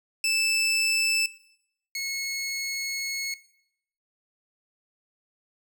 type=tone pair in turn; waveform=20% pulse; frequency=2637 / 2184 Hz; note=E7 / C#7; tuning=0 / -26 cents; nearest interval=minor third; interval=326 cents; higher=first; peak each=-18 / -24 dBFS; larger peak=first; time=0.24-1.26 / 1.95-3.34 s; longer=second; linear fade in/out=2 ms; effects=noise-tail reverb RT60 0.7 s tail -17 dB re dry